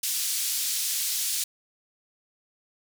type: band-pass noise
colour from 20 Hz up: white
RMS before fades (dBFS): -28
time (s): 0.03-1.44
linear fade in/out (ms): 5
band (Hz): 3700 to 12000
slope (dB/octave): 12
effects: none